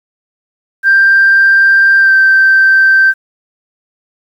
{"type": "tone with pitch glide", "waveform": "sine", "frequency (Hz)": [1581, 1559.2], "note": ["G6", "G6"], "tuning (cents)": [14, -10], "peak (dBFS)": -3, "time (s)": [0.83, 3.14], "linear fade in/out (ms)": 50, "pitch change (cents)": -24, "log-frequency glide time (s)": [1.99, 2.13], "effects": ["tanh soft clip ceiling 0 dBFS", "7-bit"]}